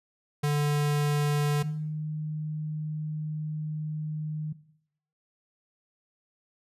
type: tone pair in turn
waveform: square / sine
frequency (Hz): 146.83 / 153.69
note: D3 / D#3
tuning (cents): 0 / -21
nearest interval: minor second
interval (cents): 79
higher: second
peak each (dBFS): -24 / -29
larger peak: first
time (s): 0.43-1.63 / 1.63-4.53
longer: second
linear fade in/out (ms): 10
effects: noise-tail reverb RT60 0.7 s tail -17 dB re dry + resampled to 32000 Hz